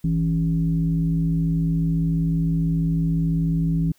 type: tone with frequency modulation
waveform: sine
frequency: 163.2 Hz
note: E3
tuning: 17 cents flat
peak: -18 dBFS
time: 0.04-3.92 s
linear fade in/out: 5 ms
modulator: 114 Hz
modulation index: 0.6
effects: white hiss -61 dBFS RMS until 3.98 s